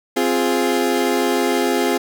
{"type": "chord", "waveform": "30% pulse", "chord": "F minor", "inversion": "second", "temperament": "equal", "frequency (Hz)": [261.6, 349.2, 415.3], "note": ["C4", "F4", "Ab4"], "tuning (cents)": [0, 0, 0], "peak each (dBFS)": -18, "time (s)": [0.16, 1.98], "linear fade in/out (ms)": 10, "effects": []}